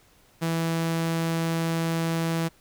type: tone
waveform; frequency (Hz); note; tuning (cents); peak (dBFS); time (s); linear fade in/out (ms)
sawtooth; 164.81; E3; 0; -20; 0.41-2.49; 20
effects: pink hiss -59 dBFS RMS until 2.6 s